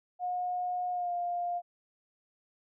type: tone with pitch glide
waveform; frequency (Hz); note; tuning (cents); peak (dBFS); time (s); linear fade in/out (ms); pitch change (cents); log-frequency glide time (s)
sine; 721 to 702.5; F#5 to F5; -45 to +10; -30; 0.19-1.62; 50; -45; 0.91-1.12
effects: none